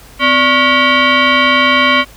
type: tone with frequency modulation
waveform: sine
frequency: 586 Hz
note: D5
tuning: 4 cents flat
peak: -7 dBFS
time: 0.19-2.05 s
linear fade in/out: 50 ms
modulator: 842 Hz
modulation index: 3.1
effects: added 50 Hz sine -40 dBFS peak until 2.16 s + pink hiss -40 dBFS RMS until 2.16 s